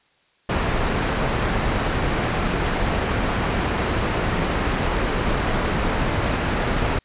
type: low-pass noise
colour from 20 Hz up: pink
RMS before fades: -22 dBFS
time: 0.49-6.99 s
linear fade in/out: 5 ms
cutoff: 2300 Hz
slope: 12 dB/octave
effects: white hiss -61 dBFS RMS until 7.04 s + resampled to 8000 Hz